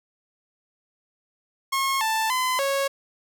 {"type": "tone with pitch steps", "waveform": "sawtooth", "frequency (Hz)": [1083, 883, 1020, 551], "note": ["C#6", "A5", "C6", "C#5"], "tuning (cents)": [-41, 6, -44, -11], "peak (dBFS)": -18, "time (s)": [1.72, 2.88], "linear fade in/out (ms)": 10, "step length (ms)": 290, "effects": []}